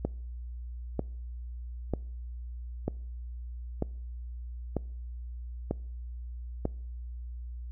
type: click train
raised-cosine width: 2 ms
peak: -15 dBFS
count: 8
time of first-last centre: 0.05-6.654 s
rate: 1.06 Hz
effects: noise-tail reverb RT60 0.6 s tail -25 dB re dry + added 60 Hz sine -37 dBFS peak until 7.71 s